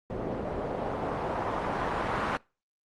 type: noise with low-pass filter sweep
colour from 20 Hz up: white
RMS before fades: -31 dBFS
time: 0.1-2.37 s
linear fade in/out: 0 ms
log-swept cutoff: 500 to 1300 Hz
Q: 1.2
effects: noise-tail reverb RT60 0.3 s tail -24 dB re dry + Opus 24 kbps